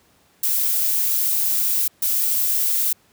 violet noise bursts at uneven times, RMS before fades -20 dBFS, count 2, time 0.43-1.88 / 2.02-2.93 s, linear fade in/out 5 ms, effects pink hiss -58 dBFS RMS until 3.12 s + high-pass 80 Hz 12 dB/octave

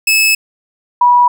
sawtooth / sine tone pair in turn, 2600 / 973.9 Hz, E7 / B5, -24 / -24 cents, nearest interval octave + perfect fourth, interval 1700 cents, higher first, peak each -5 dBFS, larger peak neither, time 0.07-0.35 / 1.01-1.28 s, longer first, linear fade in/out 5 ms, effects none

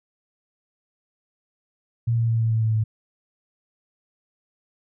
sine tone with pitch steps, 116.54 / 115.33 / 114.14 / 112.96 / 111.79 / 110.64 / 109.49 Hz, A#2 / A#2 / A#2 / A2 / A2 / A2 / A2, 0 / -18 / -36 / +46 / +28 / +10 / -8 cents, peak -18 dBFS, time 2.07-2.84 s, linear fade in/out 10 ms, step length 110 ms, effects none

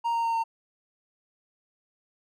triangle tone with pitch steps, 932.3 / 925.3 / 918.4 / 911.5 Hz, A#5 / A#5 / A#5 / A#5, 0 / -13 / -26 / -39 cents, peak -22 dBFS, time 0.04-0.44 s, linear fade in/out 20 ms, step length 100 ms, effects none

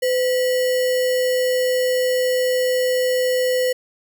sine tone with sample-and-hold, 507 Hz, B4, 45 cents sharp, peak -16 dBFS, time 0.02-3.73 s, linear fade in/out 10 ms, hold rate 2450 Hz, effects none

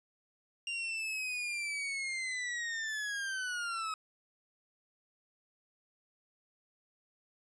40% pulse linear sweep, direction down, 2794 to 1271 Hz, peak -34 dBFS, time 0.67-3.94 s, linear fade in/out 2 ms, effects resampled to 22050 Hz

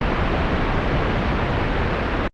pink low-pass noise, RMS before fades -20 dBFS, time 0.01-2.28 s, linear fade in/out 5 ms, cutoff 2400 Hz, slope 12 dB/octave, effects low-pass 4000 Hz 12 dB/octave + Opus 32 kbps

